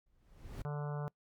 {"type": "noise with exponential growth", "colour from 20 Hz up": "brown", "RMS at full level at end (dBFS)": -37, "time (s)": [0.06, 0.62], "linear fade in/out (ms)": 5, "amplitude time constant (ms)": 120}
{"type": "harmonic tone", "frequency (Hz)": 146.83, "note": "D3", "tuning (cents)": 0, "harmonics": [1, 3, 4, 5, 6, 7, 8, 9, 10], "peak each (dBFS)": [-36, -46, -48, -50, -52, -53, -54, -55, -56], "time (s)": [0.65, 1.08], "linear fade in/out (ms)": 0}
{"effects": ["noise-tail reverb RT60 0.1 s tail -23 dB re dry", "MP3 96 kbps"]}